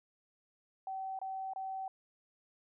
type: tone bursts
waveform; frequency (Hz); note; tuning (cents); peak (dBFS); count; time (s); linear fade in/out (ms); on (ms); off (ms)
sine; 766; G5; -40; -37; 3; 0.87-1.88; 2; 320; 25
effects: none